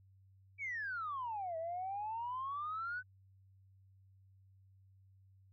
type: exponential two-way sweep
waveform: sine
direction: down then up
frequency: 2335 to 640 to 1521 Hz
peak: -37 dBFS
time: 0.58-3.03 s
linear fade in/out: 50 ms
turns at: 1.57 s
effects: tanh soft clip ceiling -33 dBFS + added 96 Hz sine -62 dBFS peak until 5.52 s